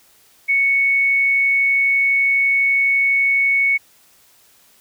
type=tone; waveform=sine; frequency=2217 Hz; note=C#7; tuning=in tune; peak=-13 dBFS; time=0.48-3.78 s; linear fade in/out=20 ms; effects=white hiss -53 dBFS RMS until 4.8 s